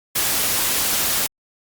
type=noise; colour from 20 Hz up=white; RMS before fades=-20 dBFS; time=0.15-1.27 s; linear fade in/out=10 ms; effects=Opus 48 kbps